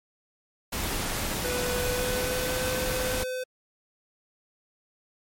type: noise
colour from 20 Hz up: pink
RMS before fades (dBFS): -30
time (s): 0.72-3.24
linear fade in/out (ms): 10
type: tone with pitch glide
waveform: square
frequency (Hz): 494.8 to 509.6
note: B4 to C5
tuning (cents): +3 to -46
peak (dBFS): -30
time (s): 1.44-3.44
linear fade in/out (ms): 10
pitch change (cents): +51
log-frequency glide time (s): 1.78-2.65
effects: MP3 64 kbps